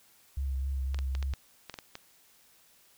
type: tone with vibrato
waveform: sine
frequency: 67.1 Hz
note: C2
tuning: 44 cents sharp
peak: -29 dBFS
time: 0.37-1.34 s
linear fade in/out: 5 ms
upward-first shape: triangle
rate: 3.8 Hz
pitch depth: 37 cents each way
type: clicks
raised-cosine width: 0.2 ms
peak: -23 dBFS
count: 9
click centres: 0.945 / 0.989 / 1.151 / 1.227 / 1.337 / 1.697 / 1.741 / 1.788 / 1.954 s
effects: white hiss -62 dBFS RMS until 2.97 s